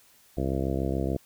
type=harmonic tone; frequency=66.9 Hz; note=C2; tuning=39 cents sharp; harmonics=1 / 2 / 3 / 4 / 5 / 6 / 7 / 8 / 9 / 10; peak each=-31 / -32 / -34 / -34 / -33 / -37 / -37 / -39 / -41 / -39 dBFS; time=0.37-1.17 s; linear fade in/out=5 ms; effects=white hiss -59 dBFS RMS until 1.25 s